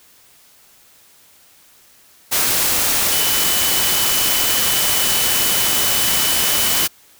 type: tone in noise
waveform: sine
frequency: 2998 Hz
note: F#7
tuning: 22 cents sharp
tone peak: -24 dBFS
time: 3.11-6.87 s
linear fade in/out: 20 ms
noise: white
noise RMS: -17 dBFS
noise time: 2.31-6.88 s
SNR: -10 dB
effects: white hiss -50 dBFS RMS until 7.19 s